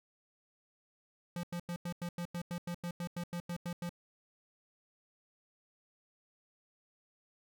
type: tone bursts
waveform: square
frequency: 173.8 Hz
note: F3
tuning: 8 cents flat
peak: -37 dBFS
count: 16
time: 1.36-3.893 s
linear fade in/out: 2 ms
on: 73 ms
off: 91 ms
effects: none